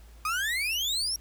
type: exponential sweep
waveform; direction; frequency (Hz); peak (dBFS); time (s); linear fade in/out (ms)
35% pulse; up; 1212 to 5700; -25; 0.25-1.16; 2
effects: added 56 Hz sine -48 dBFS peak until 1.2 s + pink hiss -59 dBFS RMS until 1.2 s